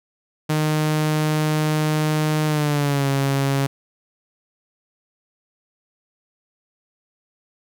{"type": "tone with pitch glide", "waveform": "sawtooth", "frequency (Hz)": [153.8, 137.81], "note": ["D#3", "C#3"], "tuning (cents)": [-20, -10], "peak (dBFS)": -14, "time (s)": [0.49, 3.67], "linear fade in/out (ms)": 10, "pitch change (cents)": -190, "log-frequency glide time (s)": [2.46, 3.08], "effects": []}